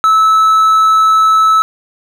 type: tone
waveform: triangle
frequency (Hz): 1304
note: E6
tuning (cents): -19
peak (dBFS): -4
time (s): 0.04-1.62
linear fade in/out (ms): 0
effects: none